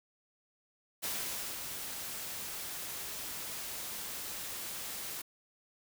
white noise with ADSR envelope, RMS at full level -36 dBFS, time 1.02-5.22 s, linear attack 23 ms, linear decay 520 ms, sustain -5 dB, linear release 8 ms, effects none

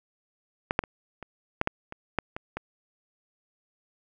clicks, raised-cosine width 0.5 ms, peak -10 / -6 / -22 / -24 / -8 / -9 / -23 / -9 / -19 / -17 dBFS, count 10, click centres 0.709 / 0.791 / 0.838 / 1.227 / 1.614 / 1.674 / 1.924 / 2.187 / 2.365 / 2.57 s, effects none

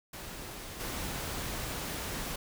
pink noise with level steps, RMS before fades -43 / -37 dBFS, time 0.13-2.36 s, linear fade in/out 5 ms, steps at 0.79 s, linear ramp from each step 20 ms, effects none

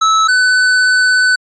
square tone pair in turn, 1304 / 1502.8 Hz, E6 / F#6, -19 / +26 cents, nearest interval major second, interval 245 cents, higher second, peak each -9 dBFS, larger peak neither, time 0.01-0.28 / 0.28-1.36 s, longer second, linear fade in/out 10 ms, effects resampled to 16000 Hz

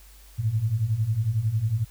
sine beating tone pair, 103.4 / 114.4 Hz, G#2 / A#2, -7 / -32 cents, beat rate 11 Hz, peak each -27 / -23 dBFS, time 0.38-1.85 s, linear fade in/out 20 ms, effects added 50 Hz sine -48 dBFS peak until 1.9 s + white hiss -54 dBFS RMS until 1.9 s

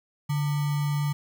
sine tone with sample-and-hold, 145.6 Hz, D3, 15 cents flat, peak -23 dBFS, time 0.29-1.13 s, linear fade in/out 10 ms, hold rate 1050 Hz, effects none

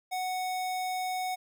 square tone, 740 Hz, F#5, in tune, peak -31 dBFS, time 0.11-1.36 s, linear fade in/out 20 ms, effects none

